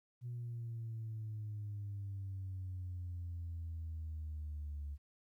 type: exponential sweep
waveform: sine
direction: down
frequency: 122.3 to 71.3 Hz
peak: -39 dBFS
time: 0.21-4.98 s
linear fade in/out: 50 ms
effects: tanh soft clip ceiling -37 dBFS + 13-bit